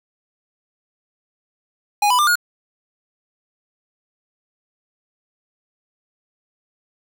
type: tone with pitch steps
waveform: square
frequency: 825 / 992.5 / 1194 / 1436.4 Hz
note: G#5 / B5 / D6 / F6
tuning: -12 / +8 / +28 / +48 cents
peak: -14 dBFS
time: 2.02-2.356 s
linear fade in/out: 5 ms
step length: 84 ms
effects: 7-bit